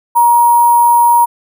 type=tone with sample-and-hold; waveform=sine; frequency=948 Hz; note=A#5; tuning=29 cents sharp; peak=-5 dBFS; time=0.15-1.26 s; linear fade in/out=20 ms; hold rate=11025 Hz; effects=none